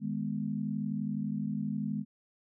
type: chord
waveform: sine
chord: G# minor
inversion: second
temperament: equal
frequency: 155.56 / 207.7 / 246.9 Hz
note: D#3 / G#3 / B3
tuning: 0 / 0 / 0 cents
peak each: -37 / -33 / -37 dBFS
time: 0-2.05 s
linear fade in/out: 50 ms
effects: none